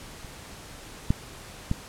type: clicks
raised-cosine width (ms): 5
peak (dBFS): -29 / -8 / -12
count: 3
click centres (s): 0.247 / 1.105 / 1.714
effects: pink hiss -44 dBFS RMS until 1.88 s + low-pass 11000 Hz 12 dB/octave